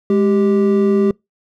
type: tone pair together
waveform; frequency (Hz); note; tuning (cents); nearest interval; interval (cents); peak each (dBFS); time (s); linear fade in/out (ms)
triangle; 207.7 / 392; G#3 / G4; 0 / 0; major seventh; 1100; -12; 0.1-1.11; 2
effects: noise-tail reverb RT60 0.2 s tail -26 dB re dry